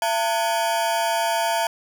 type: ring-modulated tone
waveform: 40% pulse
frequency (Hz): 790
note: G5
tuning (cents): +13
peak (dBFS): -16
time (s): 0.02-1.67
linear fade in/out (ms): 2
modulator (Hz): 114
effects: none